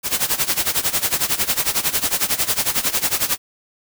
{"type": "noise with tremolo", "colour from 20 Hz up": "white", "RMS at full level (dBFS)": -17, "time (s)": [0.03, 3.38], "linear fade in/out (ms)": 50, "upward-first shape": "sine", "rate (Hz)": 11, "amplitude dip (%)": 85, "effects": []}